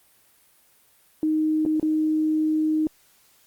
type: tone with dropouts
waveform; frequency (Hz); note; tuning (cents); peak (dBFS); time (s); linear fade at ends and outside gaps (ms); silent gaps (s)
sine; 311.1; D#4; 0; -19; 1.23-2.87; 1; 1.652-1.661 / 1.798-1.828
effects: white hiss -59 dBFS RMS until 3.46 s + Opus 32 kbps